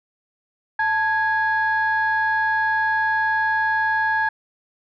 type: tone pair together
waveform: sine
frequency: 880 / 1660.3 Hz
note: A5 / G#6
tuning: 0 / -1 cents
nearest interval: major seventh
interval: 1099 cents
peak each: -20 / -19 dBFS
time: 0.79-4.29 s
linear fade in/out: 5 ms
effects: tanh soft clip ceiling -12 dBFS